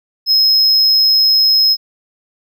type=tone; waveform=triangle; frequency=5140 Hz; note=E8; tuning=45 cents flat; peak=-7 dBFS; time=0.26-1.77 s; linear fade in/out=50 ms; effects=none